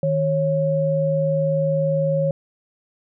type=tone pair together; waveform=sine; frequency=156.39 / 549 Hz; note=D#3 / C#5; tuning=+9 / -17 cents; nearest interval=octave + minor seventh; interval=2174 cents; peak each=-21 / -19 dBFS; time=0.03-2.31 s; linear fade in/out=2 ms; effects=none